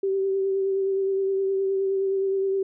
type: tone with vibrato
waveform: sine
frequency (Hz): 387.8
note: G4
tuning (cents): -19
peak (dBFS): -21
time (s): 0.03-2.63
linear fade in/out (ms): 5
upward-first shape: triangle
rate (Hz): 9.6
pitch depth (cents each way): 25
effects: none